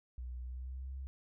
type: tone with pitch glide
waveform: sine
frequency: 61.74 to 66.55 Hz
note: B1 to C2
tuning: 0 to +30 cents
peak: -40 dBFS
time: 0.18-1.07 s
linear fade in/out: 0 ms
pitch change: +130 cents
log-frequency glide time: 0.41-0.95 s
effects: none